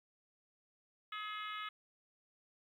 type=harmonic tone; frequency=423.6 Hz; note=G#4; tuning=34 cents sharp; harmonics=3 / 4 / 5 / 6 / 7 / 8 / 9; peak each=-43 / -51 / -48 / -54 / -51 / -52 / -56 dBFS; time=1.12-1.69 s; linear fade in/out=5 ms; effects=12-bit